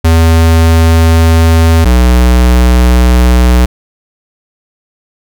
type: tone pair in turn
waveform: square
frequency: 82 / 61.43 Hz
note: E2 / B1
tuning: -9 / -9 cents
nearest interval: perfect fourth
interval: 500 cents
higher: first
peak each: -4 dBFS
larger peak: neither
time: 0.04-1.85 / 1.85-3.66 s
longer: neither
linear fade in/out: 10 ms
effects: none